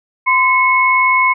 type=tone pair together; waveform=sine; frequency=1028.7 / 2191 Hz; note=C6 / C#7; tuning=-30 / -21 cents; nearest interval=octave + minor second; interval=1309 cents; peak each=-12 dBFS; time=0.26-1.34 s; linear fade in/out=20 ms; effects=none